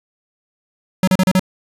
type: tone bursts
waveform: square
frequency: 186.5 Hz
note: F#3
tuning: 14 cents sharp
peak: -11 dBFS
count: 5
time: 1.03-1.395 s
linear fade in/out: 2 ms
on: 45 ms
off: 35 ms
effects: resampled to 32000 Hz + 8-bit